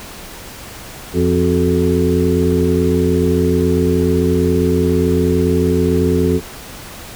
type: harmonic tone with a mistuned harmonic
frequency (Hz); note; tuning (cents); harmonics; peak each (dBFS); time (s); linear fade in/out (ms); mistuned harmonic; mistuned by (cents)
87.1; F2; -4; 1 / 2 / 3 / 4 / 5; -18 / -18 / -18 / -18 / -18; 1.13-6.41; 50; 4; +86
effects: pink hiss -33 dBFS RMS until 7.15 s